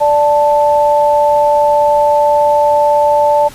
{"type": "tone pair together", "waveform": "sine", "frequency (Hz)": [587.3, 880], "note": ["D5", "A5"], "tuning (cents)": [0, 0], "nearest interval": "perfect fifth", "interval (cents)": 700, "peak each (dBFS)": -10, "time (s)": [0, 3.49], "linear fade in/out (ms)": 20, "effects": ["pink hiss -35 dBFS RMS until 3.54 s", "resampled to 32000 Hz"]}